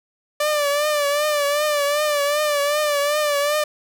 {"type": "tone with vibrato", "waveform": "sawtooth", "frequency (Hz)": 587.3, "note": "D5", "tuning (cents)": 0, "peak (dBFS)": -14, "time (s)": [0.4, 3.64], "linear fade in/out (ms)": 5, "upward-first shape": "triangle", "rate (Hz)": 2.6, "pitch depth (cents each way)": 69, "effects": []}